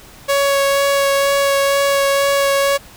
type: tone with vibrato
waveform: sawtooth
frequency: 557 Hz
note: C#5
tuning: 8 cents sharp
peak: -9 dBFS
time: 0.28-2.78 s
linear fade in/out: 20 ms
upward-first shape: sine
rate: 2.1 Hz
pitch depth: 9 cents each way
effects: pink hiss -41 dBFS RMS until 2.96 s

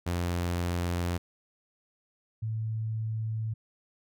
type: tone pair in turn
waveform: sawtooth / sine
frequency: 87.31 / 110.55 Hz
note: F2 / A2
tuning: 0 / +9 cents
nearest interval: major third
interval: 409 cents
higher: second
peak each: -24 / -29 dBFS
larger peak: first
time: 0.06-1.18 / 2.42-3.54 s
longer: neither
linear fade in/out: 10 ms
effects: none

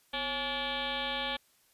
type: tone with frequency modulation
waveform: sine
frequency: 2026 Hz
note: B6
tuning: 44 cents sharp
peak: -31 dBFS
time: 0.13-1.37 s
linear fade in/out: 10 ms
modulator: 296 Hz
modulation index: 5.6
effects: white hiss -67 dBFS RMS until 1.73 s + resampled to 32000 Hz

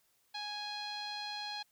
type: tone with low-pass filter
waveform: sawtooth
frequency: 830.6 Hz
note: G#5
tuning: in tune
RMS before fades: -41 dBFS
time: 0.34-1.63 s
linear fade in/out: 10 ms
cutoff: 4100 Hz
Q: 5.9
effects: white hiss -73 dBFS RMS until 1.71 s

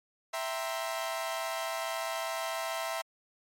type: chord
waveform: sawtooth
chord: C dominant seventh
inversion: first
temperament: equal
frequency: 659.3 / 784 / 932.3 / 1046.5 Hz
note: E5 / G5 / Bb5 / C6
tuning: 0 / 0 / 0 / 0 cents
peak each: -31 / -37 / -37 / -36 dBFS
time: 0.33-3.02 s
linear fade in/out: 10 ms
effects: MP3 64 kbps

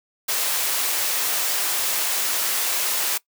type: high-pass noise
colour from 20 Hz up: white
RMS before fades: -23 dBFS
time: 0.28-3.18 s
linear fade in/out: 10 ms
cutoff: 460 Hz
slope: 12 dB/octave
effects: noise-tail reverb RT60 0.1 s tail -21 dB re dry

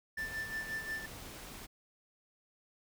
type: tone with tremolo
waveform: triangle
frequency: 1770 Hz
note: A6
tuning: 10 cents sharp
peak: -33 dBFS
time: 0.17-1.06 s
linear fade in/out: 5 ms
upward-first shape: sine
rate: 5.6 Hz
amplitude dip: 65%
type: noise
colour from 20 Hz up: pink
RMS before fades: -48 dBFS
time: 0.17-1.67 s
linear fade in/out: 20 ms
effects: none

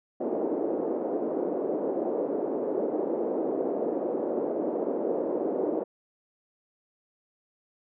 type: band-pass noise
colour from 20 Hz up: white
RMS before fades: -29 dBFS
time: 0.2-5.84 s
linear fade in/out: 10 ms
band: 290 to 520 Hz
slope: 24 dB/octave
effects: none

